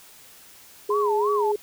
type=tone; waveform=sine; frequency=415.3 Hz; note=G#4; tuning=in tune; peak=-21 dBFS; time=0.89-1.56 s; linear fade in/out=5 ms
type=tone with vibrato; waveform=sine; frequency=991 Hz; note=B5; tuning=6 cents sharp; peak=-23 dBFS; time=0.9-1.52 s; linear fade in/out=5 ms; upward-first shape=sine; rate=3 Hz; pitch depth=250 cents each way
effects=white hiss -49 dBFS RMS until 1.62 s